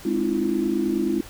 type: chord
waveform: sine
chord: F minor seventh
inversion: first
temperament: equal with one note detuned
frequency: 207.7 / 261.6 / 311.1 / 340.5 Hz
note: Ab3 / C4 / Eb4 / F4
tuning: 0 / 0 / 0 / -44 cents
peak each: -27 / -27 / -26 / -24 dBFS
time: 0.05-1.21 s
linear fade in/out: 5 ms
effects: pink hiss -43 dBFS RMS until 1.29 s